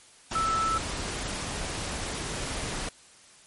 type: tone in noise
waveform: sine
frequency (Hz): 1318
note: E6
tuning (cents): -1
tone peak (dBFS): -24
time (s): 0.35-0.78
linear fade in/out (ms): 5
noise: pink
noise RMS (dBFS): -33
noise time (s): 0.31-2.89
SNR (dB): +6
effects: white hiss -54 dBFS RMS until 3.46 s + MP3 48 kbps